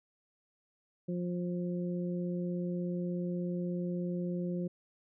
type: harmonic tone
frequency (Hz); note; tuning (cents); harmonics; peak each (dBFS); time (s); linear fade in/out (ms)
176.7; F3; +21; 1 / 2 / 3; -33 / -39 / -43; 1.08-4.68; 10
effects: none